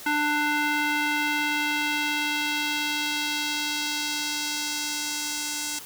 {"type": "tone with band-pass filter sweep", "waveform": "square", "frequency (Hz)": 296.9, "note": "D4", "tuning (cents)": 19, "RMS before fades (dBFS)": -27, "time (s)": [0.06, 5.79], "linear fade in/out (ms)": 5, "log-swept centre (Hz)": [1600, 7100], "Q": 1.2, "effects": ["white hiss -42 dBFS RMS until 5.85 s"]}